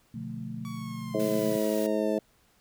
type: chord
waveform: sine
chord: B half-diminished seventh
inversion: none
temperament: just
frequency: 123.47 / 148.16 / 177.8 / 222.2 Hz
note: B2 / D3 / F3 / A3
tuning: 0 / +16 / +31 / +17 cents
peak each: -40 / -42 / -41 / -37 dBFS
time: 0.14-1.57 s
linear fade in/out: 5 ms
type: exponential sweep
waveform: sawtooth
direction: down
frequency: 1137 to 880 Hz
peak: -40 dBFS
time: 0.65-2.18 s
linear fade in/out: 0 ms
type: harmonic tone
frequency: 106.9 Hz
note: A2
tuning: 49 cents flat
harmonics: 2 / 3 / 4 / 5 / 6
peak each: -31 / -31 / -31 / -31 / -31 dBFS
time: 1.14-2.19 s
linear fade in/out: 5 ms
type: band-stop noise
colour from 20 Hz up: white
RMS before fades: -42 dBFS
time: 1.19-1.87 s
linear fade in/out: 10 ms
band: 300 to 1200 Hz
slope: 24 dB/octave
effects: pink hiss -65 dBFS RMS until 2.6 s